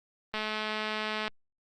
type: click train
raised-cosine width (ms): 0.3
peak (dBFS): -17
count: 203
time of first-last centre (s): 0.34-1.28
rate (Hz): 215
effects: Opus 32 kbps